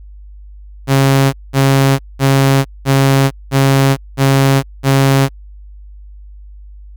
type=tone bursts; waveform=sawtooth; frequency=136.2 Hz; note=C#3; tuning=30 cents flat; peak=-4 dBFS; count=7; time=0.87-5.29 s; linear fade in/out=50 ms; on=460 ms; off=200 ms; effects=added 50 Hz sine -32 dBFS peak until 6.96 s